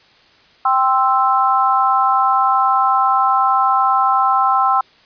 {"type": "chord", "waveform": "sine", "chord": "C major", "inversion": "second", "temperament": "equal", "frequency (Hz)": [784, 1046.5, 1318.5], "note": ["G5", "C6", "E6"], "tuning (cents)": [0, 0, 0], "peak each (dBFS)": -16, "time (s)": [0.65, 4.81], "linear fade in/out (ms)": 5, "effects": ["white hiss -50 dBFS RMS until 5.05 s", "resampled to 11025 Hz"]}